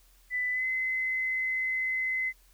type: tone with pitch glide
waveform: sine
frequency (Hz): 1994 to 2044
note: B6 to C7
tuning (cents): +16 to -41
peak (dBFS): -27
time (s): 0.3-2.33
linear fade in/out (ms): 50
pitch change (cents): +43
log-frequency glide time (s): 0.52-0.65
effects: added 42 Hz sine -59 dBFS peak until 2.53 s + white hiss -64 dBFS RMS until 2.53 s